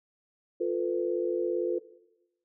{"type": "tone cluster", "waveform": "sine", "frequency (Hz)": [350.9, 444.2, 502], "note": ["F4", "A4", "B4"], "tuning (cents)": [8, 16, 28], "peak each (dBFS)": [-29, -31, -32], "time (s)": [0.6, 1.79], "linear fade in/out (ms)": 10, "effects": ["noise-tail reverb RT60 0.9 s tail -17 dB re dry"]}